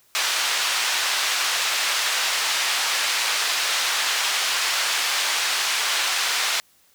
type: band-pass noise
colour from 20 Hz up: white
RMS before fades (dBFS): -23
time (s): 0.15-6.6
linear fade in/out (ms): 0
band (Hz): 930 to 4900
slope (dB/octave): 12
effects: white hiss -59 dBFS RMS until 6.94 s